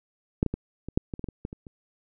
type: clicks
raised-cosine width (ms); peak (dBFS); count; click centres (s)
3; -8 / -13 / -16 / -22 / -8 / -19 / -25 / -19 / -22 / -19 / -25 / -30; 12; 0.429 / 0.463 / 0.54 / 0.886 / 0.975 / 1.138 / 1.194 / 1.242 / 1.287 / 1.451 / 1.529 / 1.668
effects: none